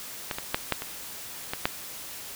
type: clicks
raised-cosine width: 0.3 ms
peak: -13 / -15 / -7 / -7 / -17 / -13 / -6 dBFS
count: 7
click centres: 0.312 / 0.385 / 0.545 / 0.723 / 0.821 / 1.535 / 1.655 s
effects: white hiss -40 dBFS RMS until 2.35 s